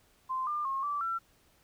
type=tone with pitch steps; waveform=sine; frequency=1040 / 1198 / 1079 / 1162 / 1351 Hz; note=C6 / D6 / C#6 / D6 / E6; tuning=-11 / +34 / -47 / -19 / +42 cents; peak=-30 dBFS; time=0.29-1.19 s; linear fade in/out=20 ms; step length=180 ms; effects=pink hiss -66 dBFS RMS until 1.63 s